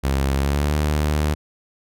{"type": "tone with pitch glide", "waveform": "sawtooth", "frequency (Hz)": [68.1, 75.13], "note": ["C#2", "D2"], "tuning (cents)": [-30, 40], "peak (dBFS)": -14, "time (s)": [0.03, 1.35], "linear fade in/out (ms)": 20, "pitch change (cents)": 170, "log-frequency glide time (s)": [0.35, 0.76], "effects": []}